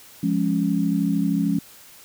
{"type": "chord", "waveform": "sine", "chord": "Db major", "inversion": "first", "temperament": "equal", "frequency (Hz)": [174.61, 207.7, 277.2], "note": ["F3", "Ab3", "Db4"], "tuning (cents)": [0, 0, 0], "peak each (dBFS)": -23, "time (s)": [0.23, 1.59], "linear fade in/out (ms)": 5, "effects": ["white hiss -47 dBFS RMS until 2.04 s"]}